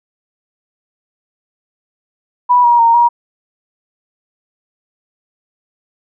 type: tone with pitch steps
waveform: sine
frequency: 982 / 953 / 925 / 951 Hz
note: B5 / A#5 / A#5 / A#5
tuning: -10 / +38 / -14 / +34 cents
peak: -6 dBFS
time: 2.49-3.09 s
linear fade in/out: 20 ms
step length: 150 ms
effects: none